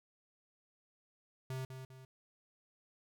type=tone with echo; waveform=square; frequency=130.81 Hz; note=C3; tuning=in tune; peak=-39 dBFS; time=1.5-1.65 s; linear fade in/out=2 ms; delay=200 ms; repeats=2; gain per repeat=-7 dB; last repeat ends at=2.05 s; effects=none